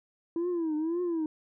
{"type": "tone with vibrato", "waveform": "sine", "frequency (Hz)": 329.6, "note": "E4", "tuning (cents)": 0, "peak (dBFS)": -25, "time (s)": [0.36, 1.26], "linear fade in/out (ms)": 2, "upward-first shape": "triangle", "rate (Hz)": 1.9, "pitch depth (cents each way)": 160, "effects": ["tanh soft clip ceiling -26 dBFS"]}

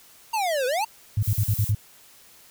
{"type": "exponential two-way sweep", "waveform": "square", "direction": "down then up", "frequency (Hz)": [936, 486.8, 936], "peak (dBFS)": -23, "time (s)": [0.33, 0.85], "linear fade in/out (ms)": 10, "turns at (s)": 0.66}
{"type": "tone bursts", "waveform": "sine", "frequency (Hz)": 104.6, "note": "G#2", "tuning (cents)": 13, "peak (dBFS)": -18, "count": 6, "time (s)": [1.17, 1.749], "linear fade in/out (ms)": 5, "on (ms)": 59, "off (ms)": 45}
{"type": "noise", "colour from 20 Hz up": "violet", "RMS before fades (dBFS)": -32, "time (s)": [1.21, 1.73], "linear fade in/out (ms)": 50}
{"effects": ["white hiss -52 dBFS RMS until 2.5 s"]}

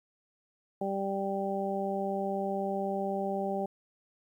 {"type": "harmonic tone", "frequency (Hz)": 196, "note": "G3", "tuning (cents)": 0, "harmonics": [1, 2, 3, 4], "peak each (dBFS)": [-35, -35, -35, -35], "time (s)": [0.81, 3.66], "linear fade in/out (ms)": 5, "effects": ["11-bit"]}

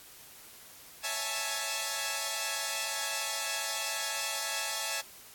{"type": "chord", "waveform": "5% pulse", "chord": "A major seventh", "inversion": "first", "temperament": "equal", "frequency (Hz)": [554.4, 659.3, 830.6, 880], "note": ["C#5", "E5", "G#5", "A5"], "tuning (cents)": [0, 0, 0, 0], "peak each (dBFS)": [-29, -26, -26, -24], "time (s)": [1.03, 5.02], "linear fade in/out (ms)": 20, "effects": ["white hiss -52 dBFS RMS until 5.34 s", "AAC 64 kbps"]}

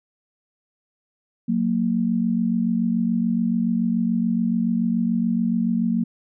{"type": "tone pair together", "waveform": "sine", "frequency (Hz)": [183.8, 230.8], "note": ["F#3", "A#3"], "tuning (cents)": [-11, -17], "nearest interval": "major third", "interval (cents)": 394, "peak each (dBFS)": [-23, -20], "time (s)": [1.48, 6.04], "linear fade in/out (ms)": 10, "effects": []}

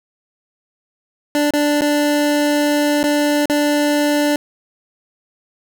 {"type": "tone with dropouts", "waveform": "25% pulse", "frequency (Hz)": 293.7, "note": "D4", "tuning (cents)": 0, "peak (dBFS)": -10, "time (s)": [1.35, 4.36], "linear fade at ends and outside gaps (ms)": 1, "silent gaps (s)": [[1.507, 1.536], [1.81, 1.818], [3.03, 3.039], [3.457, 3.498]], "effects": []}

